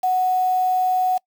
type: tone with quantisation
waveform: sine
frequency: 740 Hz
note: F#5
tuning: in tune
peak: -16 dBFS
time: 0.03-1.18 s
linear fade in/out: 10 ms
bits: 6
effects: noise-tail reverb RT60 0.1 s tail -25 dB re dry